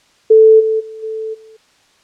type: tone with level steps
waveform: sine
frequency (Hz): 440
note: A4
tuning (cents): 0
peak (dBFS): -3 / -12 / -28 / -20 / -38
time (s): 0.3-1.57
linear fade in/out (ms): 10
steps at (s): 0.59 / 0.79 / 1.02 / 1.33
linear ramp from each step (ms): 20
effects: white hiss -53 dBFS RMS until 2.03 s + low-pass 6000 Hz 12 dB/octave